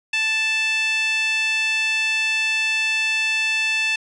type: tone with band-pass filter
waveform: 5% pulse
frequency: 880 Hz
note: A5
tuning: in tune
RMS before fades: -21 dBFS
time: 0.13-3.96 s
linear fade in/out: 5 ms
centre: 2400 Hz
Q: 5
effects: resampled to 24000 Hz